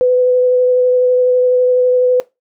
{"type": "tone with vibrato", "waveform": "sine", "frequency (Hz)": 501, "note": "B4", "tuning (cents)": 25, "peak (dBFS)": -8, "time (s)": [0.01, 2.2], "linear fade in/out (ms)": 0, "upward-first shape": "sine", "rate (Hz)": 12, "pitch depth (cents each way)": 10, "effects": ["noise-tail reverb RT60 0.2 s tail -19 dB re dry"]}